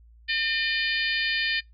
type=harmonic tone with a mistuned harmonic; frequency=604 Hz; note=D5; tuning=48 cents sharp; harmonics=3 / 4 / 5 / 6 / 7 / 8; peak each=-27 / -29 / -31 / -33 / -34 / -35 dBFS; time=0.28-1.61 s; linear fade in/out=20 ms; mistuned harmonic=8; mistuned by=-24 cents; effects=noise-tail reverb RT60 0.2 s tail -26 dB re dry + added 57 Hz sine -50 dBFS peak until 1.73 s